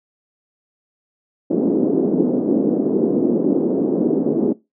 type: band-pass noise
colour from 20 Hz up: pink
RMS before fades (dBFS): -17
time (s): 1.5-4.53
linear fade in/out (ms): 10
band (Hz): 230 to 400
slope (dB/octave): 24
effects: noise-tail reverb RT60 0.2 s tail -19 dB re dry + high-pass 150 Hz 12 dB/octave